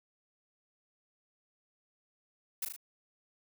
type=noise with echo; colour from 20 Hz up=blue; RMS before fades=-34 dBFS; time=2.62-2.65 s; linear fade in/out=5 ms; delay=38 ms; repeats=3; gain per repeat=-4 dB; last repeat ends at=2.764 s; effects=none

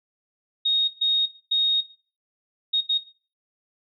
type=tone bursts at uneven times; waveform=sine; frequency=3731 Hz; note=A#7; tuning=1 cent sharp; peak=-18 dBFS; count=5; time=0.65-0.88 / 1.01-1.26 / 1.51-1.81 / 2.73-2.81 / 2.89-2.98 s; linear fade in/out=10 ms; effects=noise-tail reverb RT60 0.4 s tail -17 dB re dry

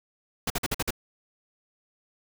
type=noise bursts; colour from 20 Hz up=pink; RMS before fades=-27 dBFS; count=6; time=0.47-0.907 s; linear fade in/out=5 ms; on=32 ms; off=49 ms; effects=none

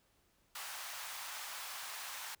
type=high-pass noise; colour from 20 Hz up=pink; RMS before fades=-45 dBFS; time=0.55-2.35 s; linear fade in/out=5 ms; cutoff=830 Hz; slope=24 dB/octave; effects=pink hiss -73 dBFS RMS until 2.4 s

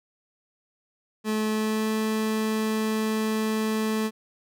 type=tone with pitch glide; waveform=30% pulse; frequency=216.1 to 218.1 Hz; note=A3 to A3; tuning=-31 to -15 cents; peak=-21 dBFS; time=1.24-4.11 s; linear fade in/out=50 ms; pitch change=+16 cents; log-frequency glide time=1.49-1.9 s; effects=none

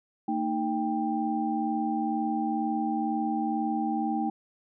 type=tone cluster; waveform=sine; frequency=227 / 309.1 / 790 Hz; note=A#3 / D#4 / G5; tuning=-46 / -11 / +13 cents; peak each=-30 dBFS; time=0.28-4.3 s; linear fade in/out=5 ms; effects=none

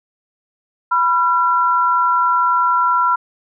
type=tone pair together; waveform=sine; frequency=987.8 / 1364.6 Hz; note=B5 / F6; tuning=0 / -41 cents; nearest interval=tritone; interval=559 cents; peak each=-15 dBFS; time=0.91-3.16 s; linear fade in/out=10 ms; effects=none

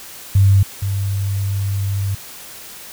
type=tone pair in turn; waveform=sine; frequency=98 / 98.8 Hz; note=G2 / G2; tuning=0 / +14 cents; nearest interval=unison; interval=14 cents; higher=second; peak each=-8 / -17 dBFS; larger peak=first; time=0.35-0.63 / 0.82-2.15 s; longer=second; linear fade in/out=5 ms; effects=white hiss -36 dBFS RMS until 2.92 s

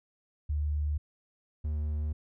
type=tone pair in turn; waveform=sine / triangle; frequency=74.3 / 75.47 Hz; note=D2 / D2; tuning=+21 / +48 cents; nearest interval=unison; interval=27 cents; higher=second; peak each=-27 dBFS; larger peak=neither; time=0.49-0.98 / 1.64-2.13 s; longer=neither; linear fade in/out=10 ms; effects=none

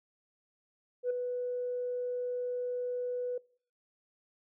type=tone with ADSR envelope; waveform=sine; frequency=493.9 Hz; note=B4; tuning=in tune; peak=-24 dBFS; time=1.03-3.38 s; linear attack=73 ms; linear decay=7 ms; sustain=-7 dB; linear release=5 ms; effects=noise-tail reverb RT60 0.5 s tail -24 dB re dry + tanh soft clip ceiling -25 dBFS

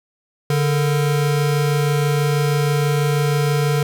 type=tone pair together; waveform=square; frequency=144.6 / 460 Hz; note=D3 / A#4; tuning=-27 / -23 cents; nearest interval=octave + minor sixth; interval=2004 cents; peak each=-17 / -24 dBFS; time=0.5-3.83 s; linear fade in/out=2 ms; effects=none

